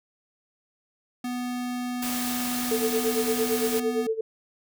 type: tone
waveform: square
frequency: 246.9 Hz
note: B3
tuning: in tune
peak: -29 dBFS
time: 1.24-4.07 s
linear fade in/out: 5 ms
type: noise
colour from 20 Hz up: white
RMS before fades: -32 dBFS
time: 2.02-3.8 s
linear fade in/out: 5 ms
type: tone with tremolo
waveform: sine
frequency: 444.3 Hz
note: A4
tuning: 17 cents sharp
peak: -21 dBFS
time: 2.71-4.21 s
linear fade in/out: 5 ms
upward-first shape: sine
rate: 8.8 Hz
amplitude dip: 85%
effects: none